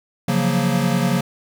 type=chord; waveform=square; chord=Gb major seventh; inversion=second; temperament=equal; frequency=138.59 / 174.61 / 185 / 233.1 Hz; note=Db3 / F3 / Gb3 / Bb3; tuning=0 / 0 / 0 / 0 cents; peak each=-23 dBFS; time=0.28-1.21 s; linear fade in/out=5 ms; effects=9-bit